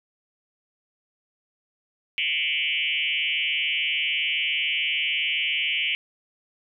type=tone with frequency modulation; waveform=sine; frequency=2637 Hz; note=E7; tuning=in tune; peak=-22 dBFS; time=2.18-5.95 s; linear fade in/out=0 ms; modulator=153 Hz; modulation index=3.2; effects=none